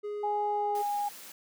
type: tone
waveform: triangle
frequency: 415.3 Hz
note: G#4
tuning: in tune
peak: -31 dBFS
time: 0.03-0.83 s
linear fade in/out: 20 ms
type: tone with pitch glide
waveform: sine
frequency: 830.6 to 820.1 Hz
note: G#5 to G#5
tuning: 0 to -22 cents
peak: -28 dBFS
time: 0.23-1.09 s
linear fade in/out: 10 ms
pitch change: -22 cents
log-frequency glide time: 0.47-0.76 s
type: high-pass noise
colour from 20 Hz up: white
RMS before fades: -47 dBFS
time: 0.75-1.32 s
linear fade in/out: 2 ms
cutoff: 150 Hz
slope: 96 dB/octave
effects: none